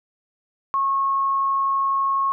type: tone pair in turn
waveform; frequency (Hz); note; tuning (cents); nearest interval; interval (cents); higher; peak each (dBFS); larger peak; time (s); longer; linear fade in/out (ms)
sine; 1092 / 1092; C#6 / C#6; -26 / -26; unison; 0; neither; -18; neither; 0.74-1.24 / 1.24-2.32; second; 0
effects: none